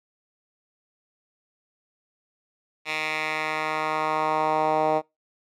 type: tone with band-pass filter sweep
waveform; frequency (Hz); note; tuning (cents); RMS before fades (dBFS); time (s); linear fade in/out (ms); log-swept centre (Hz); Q
10% pulse; 155.5; D#3; -1; -25; 2.85-5.02; 50; 2600 to 670; 1.8
effects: noise-tail reverb RT60 0.2 s tail -24 dB re dry